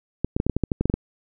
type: clicks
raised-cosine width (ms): 3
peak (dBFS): -8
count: 12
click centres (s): 0.246 / 0.365 / 0.401 / 0.466 / 0.497 / 0.566 / 0.637 / 0.718 / 0.81 / 0.856 / 0.899 / 0.94
effects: none